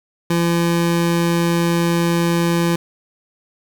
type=tone; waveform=25% pulse; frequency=170 Hz; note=F3; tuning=46 cents flat; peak=-11 dBFS; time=0.3-2.76 s; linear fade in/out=5 ms; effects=7-bit